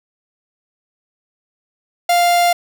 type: tone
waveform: 45% pulse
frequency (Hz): 698.5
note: F5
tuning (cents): 0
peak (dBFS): -11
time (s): 2.09-2.53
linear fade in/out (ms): 5
effects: none